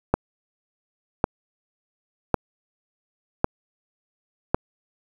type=click train; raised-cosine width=1 ms; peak=-3 dBFS; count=5; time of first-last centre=0.14-4.545 s; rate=0.908 Hz; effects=7-bit